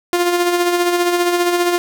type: tone with tremolo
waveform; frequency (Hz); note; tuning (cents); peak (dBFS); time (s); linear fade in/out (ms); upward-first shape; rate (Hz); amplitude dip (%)
sawtooth; 350.8; F4; +8; -8; 0.13-1.78; 0; sine; 15; 45
effects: none